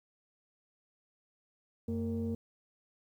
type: tone cluster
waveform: sine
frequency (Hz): 92.6 / 228.3 / 462.5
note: F#2 / A#3 / A#4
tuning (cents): +2 / -36 / -14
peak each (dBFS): -36 / -33 / -39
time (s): 1.88-2.35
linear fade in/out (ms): 5
effects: tanh soft clip ceiling -26 dBFS + 11-bit